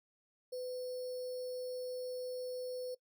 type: tone with sample-and-hold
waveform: sine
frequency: 503 Hz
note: B4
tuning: 32 cents sharp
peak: -38 dBFS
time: 0.52-2.95 s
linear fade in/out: 10 ms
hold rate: 4900 Hz
effects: noise-tail reverb RT60 0.1 s tail -21 dB re dry